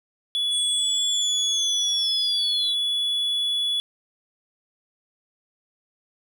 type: tone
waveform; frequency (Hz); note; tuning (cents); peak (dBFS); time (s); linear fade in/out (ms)
triangle; 3410; G#7; +45; -20; 0.35-3.8; 0
type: linear sweep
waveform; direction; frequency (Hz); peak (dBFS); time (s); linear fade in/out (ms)
sine; down; 8720 to 3827; -27; 0.5-2.75; 50
effects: none